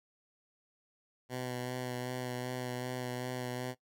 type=tone with vibrato; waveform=10% pulse; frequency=125.4 Hz; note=B2; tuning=27 cents sharp; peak=-28 dBFS; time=1.29-3.75 s; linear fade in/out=50 ms; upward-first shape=sine; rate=2.6 Hz; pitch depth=18 cents each way; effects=noise-tail reverb RT60 0.1 s tail -17 dB re dry